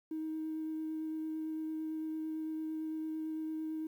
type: tone with vibrato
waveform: triangle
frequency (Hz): 315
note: D#4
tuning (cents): +21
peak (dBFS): -32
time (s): 0.11-3.87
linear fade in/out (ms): 5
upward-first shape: sine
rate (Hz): 8.9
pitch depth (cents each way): 9
effects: tanh soft clip ceiling -33 dBFS + 11-bit